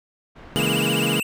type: low-pass noise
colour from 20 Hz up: pink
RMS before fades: -43 dBFS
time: 0.35-0.82 s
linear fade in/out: 20 ms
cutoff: 2100 Hz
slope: 12 dB/octave
type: chord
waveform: 25% pulse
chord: A# half-diminished seventh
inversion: first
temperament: equal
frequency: 138.59 / 164.81 / 207.7 / 233.1 Hz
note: C#3 / E3 / G#3 / A#3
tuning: 0 / 0 / 0 / 0 cents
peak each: -23 dBFS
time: 0.56-1.2 s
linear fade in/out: 0 ms
type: tone with vibrato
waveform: square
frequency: 2791 Hz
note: F7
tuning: 2 cents flat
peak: -24 dBFS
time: 0.56-1.23 s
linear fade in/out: 5 ms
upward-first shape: triangle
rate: 15 Hz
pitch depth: 160 cents each way
effects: none